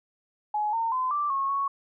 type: tone with pitch steps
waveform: sine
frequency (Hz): 843 / 912 / 1024 / 1173 / 1092 / 1109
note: G#5 / A#5 / C6 / D6 / C#6 / C#6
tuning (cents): +26 / -38 / -38 / -2 / -26 / 0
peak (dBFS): -24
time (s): 0.54-1.68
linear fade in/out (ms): 5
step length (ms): 190
effects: none